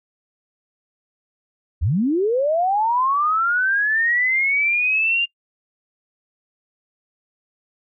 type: linear sweep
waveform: sine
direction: up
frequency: 61.74 to 2816 Hz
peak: -16 dBFS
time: 1.81-5.26 s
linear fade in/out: 20 ms
effects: noise-tail reverb RT60 0.1 s tail -25 dB re dry